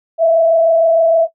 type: tone with frequency modulation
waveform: sine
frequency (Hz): 659.3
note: E5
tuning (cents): 0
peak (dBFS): -7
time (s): 0.18-1.28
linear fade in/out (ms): 50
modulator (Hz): 26.5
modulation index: 0.47
effects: noise-tail reverb RT60 0.1 s tail -18 dB re dry